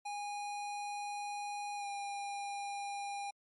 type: tone with pitch glide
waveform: square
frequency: 820 to 805.9 Hz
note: G#5 to G5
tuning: -22 to +48 cents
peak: -39 dBFS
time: 0.05-3.31 s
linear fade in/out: 10 ms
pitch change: -30 cents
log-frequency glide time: 1.76-1.87 s
effects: MP3 48 kbps